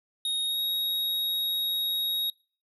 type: tone with pitch glide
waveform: square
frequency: 3740 to 3779 Hz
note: A#7 to A#7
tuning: +5 to +23 cents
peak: -27 dBFS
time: 0.25-2.3 s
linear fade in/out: 2 ms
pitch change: +18 cents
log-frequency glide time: 0.45-0.61 s
effects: noise-tail reverb RT60 0.4 s tail -25 dB re dry